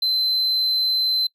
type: tone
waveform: triangle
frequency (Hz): 4071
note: C8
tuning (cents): -48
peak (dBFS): -17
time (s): 0.02-1.27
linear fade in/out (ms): 5
effects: noise-tail reverb RT60 0.1 s tail -24 dB re dry